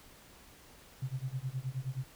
sine tone with tremolo, 130.81 Hz, C3, in tune, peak -31 dBFS, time 1.02-2.04 s, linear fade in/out 5 ms, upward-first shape sine, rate 9.5 Hz, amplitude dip 95%, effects pink hiss -57 dBFS RMS until 2.15 s

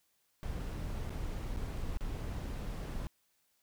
brown noise with dropouts, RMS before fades -38 dBFS, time 0.43-3.07 s, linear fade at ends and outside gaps 0 ms, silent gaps 1.094-1.104 / 1.562-1.571 / 1.972-2.008 s, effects white hiss -75 dBFS RMS until 3.62 s

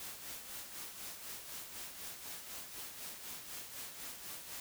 white noise with tremolo, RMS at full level -45 dBFS, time 0-4.6 s, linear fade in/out 2 ms, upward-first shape sine, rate 4 Hz, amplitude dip 50%, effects none

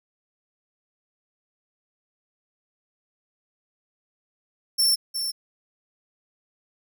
sawtooth tone with echo, 5410 Hz, E8, 44 cents sharp, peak -15 dBFS, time 4.78-4.96 s, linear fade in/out 20 ms, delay 360 ms, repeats 1, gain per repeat -8 dB, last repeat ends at 5.32 s, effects none

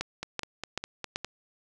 two click trains, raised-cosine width 0.2 ms, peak -17 / -13 dBFS, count 6 / 4, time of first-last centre 0.23-1.246 / 0.01-1.159 s, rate 4.92 / 2.61 Hz, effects none

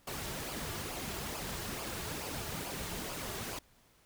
pink noise with flanger, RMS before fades -40 dBFS, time 0.07-3.59 s, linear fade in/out 5 ms, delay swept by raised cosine 0.51 to 4.01 ms, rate 2.3 Hz, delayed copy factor -0.55, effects pink hiss -66 dBFS RMS until 4.05 s

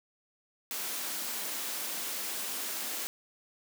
white high-pass noise, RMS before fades -36 dBFS, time 0.71-3.07 s, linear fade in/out 0 ms, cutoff 190 Hz, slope 48 dB/octave, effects none

